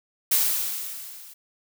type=noise with level ramp; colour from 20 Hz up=blue; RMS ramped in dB=-19 to -46 dBFS; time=0.31-1.34 s; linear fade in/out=10 ms; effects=none